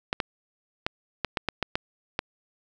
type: clicks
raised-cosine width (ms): 0.3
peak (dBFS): -9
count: 9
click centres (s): 0.129 / 0.202 / 0.865 / 1.247 / 1.372 / 1.487 / 1.627 / 1.755 / 2.191
effects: none